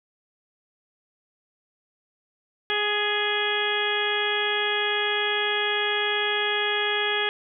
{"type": "harmonic tone with a mistuned harmonic", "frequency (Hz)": 415.3, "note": "G#4", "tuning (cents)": 0, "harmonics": [1, 2, 3, 4, 5, 6, 7, 8], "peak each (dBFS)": [-29, -32, -34, -28, -32, -32, -34, -28], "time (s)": [2.7, 7.29], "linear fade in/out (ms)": 0, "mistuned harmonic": 4, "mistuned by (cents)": 18, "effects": []}